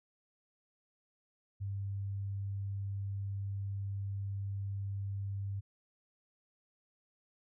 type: tone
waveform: sine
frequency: 99 Hz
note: G2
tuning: 18 cents sharp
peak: -35 dBFS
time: 1.6-5.61 s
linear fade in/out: 20 ms
effects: none